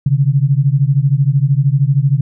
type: beating tone pair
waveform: sine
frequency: 133.3 / 146.3 Hz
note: C3 / D3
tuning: +33 / -6 cents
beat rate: 13 Hz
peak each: -12 / -13 dBFS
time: 0.06-2.21 s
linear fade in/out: 5 ms
effects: none